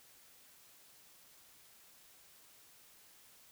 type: silence
effects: white hiss -62 dBFS RMS until 3.51 s